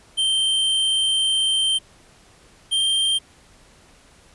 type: tone pair in turn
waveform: square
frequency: 3131 / 3166 Hz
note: G7 / G7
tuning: -3 / +17 cents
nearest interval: unison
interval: 20 cents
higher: second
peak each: -18 dBFS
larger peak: neither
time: 0.17-1.79 / 2.71-3.19 s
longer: first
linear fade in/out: 20 ms
effects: pink hiss -52 dBFS RMS until 4.34 s + resampled to 24000 Hz